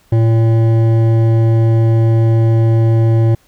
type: tone with hard clipping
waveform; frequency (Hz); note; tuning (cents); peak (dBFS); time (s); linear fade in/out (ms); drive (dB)
triangle; 113.4; A#2; -47; -10; 0.12-3.35; 5; 15
effects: pink hiss -53 dBFS RMS until 3.47 s